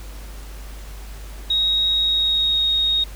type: tone with pitch glide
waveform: sine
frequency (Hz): 3779 to 3740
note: A#7 to A#7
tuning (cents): +23 to +5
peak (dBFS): -16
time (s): 1.5-3.04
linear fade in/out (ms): 5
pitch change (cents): -18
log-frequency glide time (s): 1.96-2.68
effects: added 50 Hz sine -33 dBFS peak until 3.15 s + pink hiss -43 dBFS RMS until 3.15 s